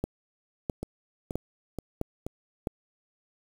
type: two click trains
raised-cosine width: 2 ms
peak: -20 / -15 dBFS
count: 4 / 5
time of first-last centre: 0.83-2.265 / 0.04-2.672 s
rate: 2.09 / 1.52 Hz
effects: 7-bit